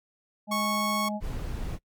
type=harmonic tone; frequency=209.4 Hz; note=G#3; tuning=15 cents sharp; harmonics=1 / 3 / 4; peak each=-30 / -35 / -36 dBFS; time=0.47-1.21 s; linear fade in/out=50 ms
type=tone; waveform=sawtooth; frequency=1103 Hz; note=C#6; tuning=9 cents flat; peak=-23 dBFS; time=0.51-1.09 s; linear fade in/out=10 ms
type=noise; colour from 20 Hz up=brown; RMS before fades=-32 dBFS; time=1.2-1.79 s; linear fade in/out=50 ms
effects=noise-tail reverb RT60 0.1 s tail -26 dB re dry + MP3 96 kbps